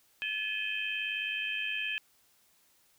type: tone cluster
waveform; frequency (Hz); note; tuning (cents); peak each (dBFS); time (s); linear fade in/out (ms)
sine; 1718 / 2489 / 2588 / 3123; A6 / D#7 / E7 / G7; -42 / 0 / -32 / -7; -38 / -37 / -36 / -38; 0.22-1.98; 0
effects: white hiss -67 dBFS RMS until 2.98 s